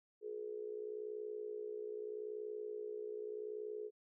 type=tone with amplitude modulation; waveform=sine; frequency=424.6 Hz; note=G#4; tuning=38 cents sharp; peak=-38 dBFS; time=0.21-3.91 s; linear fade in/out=50 ms; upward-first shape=sine; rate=60.8 Hz; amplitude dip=75%; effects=none